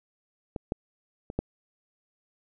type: clicks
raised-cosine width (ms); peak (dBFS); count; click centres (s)
2; -19 / -14 / -23 / -13; 4; 0.562 / 0.721 / 1.301 / 1.39
effects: none